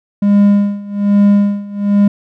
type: tone with tremolo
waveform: triangle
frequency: 202.9 Hz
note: G#3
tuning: 40 cents flat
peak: -3 dBFS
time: 0.22-2.08 s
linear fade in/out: 5 ms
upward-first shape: sine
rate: 1.2 Hz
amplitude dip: 90%
effects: none